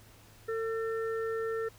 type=harmonic tone; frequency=450 Hz; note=A4; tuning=39 cents sharp; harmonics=1 / 3 / 4; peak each=-31 / -41 / -43 dBFS; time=0.48-1.69 s; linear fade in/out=10 ms; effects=added 107 Hz sine -58 dBFS peak until 1.78 s + pink hiss -58 dBFS RMS until 1.78 s

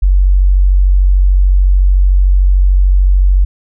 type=tone; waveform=sine; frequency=46.77 Hz; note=F#1; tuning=19 cents sharp; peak=-5 dBFS; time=0.02-3.45 s; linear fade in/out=10 ms; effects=none

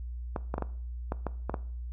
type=clicks; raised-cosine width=1 ms; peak=-17 dBFS; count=8; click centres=0.362 / 0.541 / 0.581 / 0.623 / 1.121 / 1.267 / 1.496 / 1.542 s; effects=noise-tail reverb RT60 0.5 s tail -18 dB re dry + added 60 Hz sine -35 dBFS peak until 1.92 s

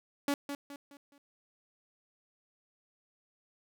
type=tone with echo; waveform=sawtooth; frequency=283.6 Hz; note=C#4; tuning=40 cents sharp; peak=-24 dBFS; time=0.28-0.34 s; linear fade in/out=2 ms; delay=210 ms; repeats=4; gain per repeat=-8 dB; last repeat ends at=1.18 s; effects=none

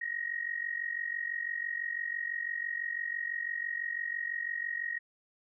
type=tone with amplitude modulation; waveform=sine; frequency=1882 Hz; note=A#6; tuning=16 cents sharp; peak=-29 dBFS; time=0.01-4.99 s; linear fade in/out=10 ms; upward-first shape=sine; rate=46 Hz; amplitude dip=80%; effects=none

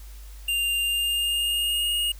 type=tone with pitch glide; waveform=square; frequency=2794 to 2859 Hz; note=F7 to F7; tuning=0 to +40 cents; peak=-23 dBFS; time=0.48-2.12 s; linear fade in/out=5 ms; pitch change=+40 cents; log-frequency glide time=0.81-1.93 s; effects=added 50 Hz sine -39 dBFS peak until 2.19 s + white hiss -52 dBFS RMS until 2.19 s

